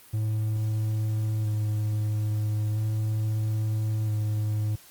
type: tone with vibrato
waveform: triangle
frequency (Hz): 107.5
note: A2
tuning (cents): -40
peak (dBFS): -22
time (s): 0.13-4.76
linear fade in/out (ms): 10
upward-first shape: square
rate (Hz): 0.38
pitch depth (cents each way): 15
effects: white hiss -52 dBFS RMS until 4.9 s + Opus 32 kbps